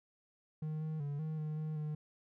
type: tone with pitch steps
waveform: triangle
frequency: 154.9 / 156.7 / 143.6 / 156.8 / 153.5 / 155.4 / 151.9 Hz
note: D#3 / D#3 / D3 / D#3 / D#3 / D#3 / D#3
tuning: -7 / +13 / -39 / +14 / -23 / -2 / -41 cents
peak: -34 dBFS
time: 0.62-1.95 s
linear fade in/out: 5 ms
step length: 190 ms
effects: none